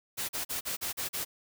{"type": "noise bursts", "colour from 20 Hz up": "white", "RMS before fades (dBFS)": -34, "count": 7, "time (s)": [0.17, 1.25], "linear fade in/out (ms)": 20, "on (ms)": 120, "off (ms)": 40, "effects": []}